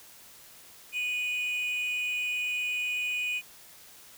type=tone pair together; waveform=triangle; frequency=2473 / 2941 Hz; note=D#7 / F#7; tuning=-11 / -11 cents; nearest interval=minor third; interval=300 cents; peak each=-27 / -37 dBFS; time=0.92-3.42 s; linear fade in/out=50 ms; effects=white hiss -52 dBFS RMS until 4.17 s